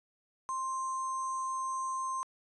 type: tone with sample-and-hold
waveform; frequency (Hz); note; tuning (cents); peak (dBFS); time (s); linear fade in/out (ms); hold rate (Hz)
sine; 1051; C6; +7; -32; 0.49-2.23; 0; 7350
effects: resampled to 24000 Hz